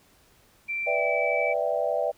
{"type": "tone with pitch glide", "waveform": "sine", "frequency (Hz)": [2349, 2306], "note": ["D7", "D7"], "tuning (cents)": [0, -32], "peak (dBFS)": -27, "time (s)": [0.68, 1.54], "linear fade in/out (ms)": 20, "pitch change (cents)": -32, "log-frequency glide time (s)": [0.92, 0.99]}
{"type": "chord", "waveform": "sine", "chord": "E minor seventh", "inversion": "second", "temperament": "equal", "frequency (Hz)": [493.9, 587.3, 659.3, 784], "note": ["B4", "D5", "E5", "G5"], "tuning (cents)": [0, 0, 0, 0], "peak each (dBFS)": [-30, -27, -28, -32], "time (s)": [0.86, 2.12], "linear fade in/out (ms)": 20}
{"effects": ["pink hiss -60 dBFS RMS until 2.17 s"]}